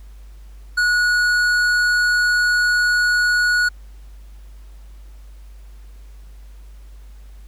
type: tone with tanh clipping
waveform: sine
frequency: 1459 Hz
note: F#6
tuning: 25 cents flat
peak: -16 dBFS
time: 0.77-3.69 s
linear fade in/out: 10 ms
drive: 12 dB
effects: added 50 Hz sine -37 dBFS peak until 7.47 s + pink hiss -56 dBFS RMS until 7.47 s